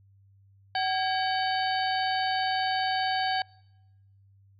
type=harmonic tone with a mistuned harmonic; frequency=757 Hz; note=F#5; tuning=39 cents sharp; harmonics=1 / 2 / 3 / 4 / 5 / 6; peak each=-27 / -32 / -41 / -36 / -40 / -35 dBFS; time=0.75-3.42 s; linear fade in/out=2 ms; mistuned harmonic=2; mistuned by=+130 cents; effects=noise-tail reverb RT60 1.0 s tail -26 dB re dry + added 98 Hz sine -56 dBFS peak until 4.59 s